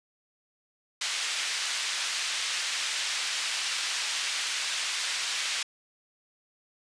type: band-pass noise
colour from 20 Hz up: pink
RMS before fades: -31 dBFS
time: 1.01-5.63 s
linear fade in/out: 5 ms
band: 2200 to 6700 Hz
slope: 12 dB/octave
effects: resampled to 22050 Hz